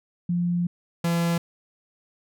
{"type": "tone pair in turn", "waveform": ["sine", "45% pulse"], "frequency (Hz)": [174.61, 169.54], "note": ["F3", "E3"], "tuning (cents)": [0, 49], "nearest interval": "minor second", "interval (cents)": 51, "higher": "first", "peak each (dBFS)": -21, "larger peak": "neither", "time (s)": [[0.29, 0.67], [1.04, 1.38]], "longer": "first", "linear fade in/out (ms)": 5, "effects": []}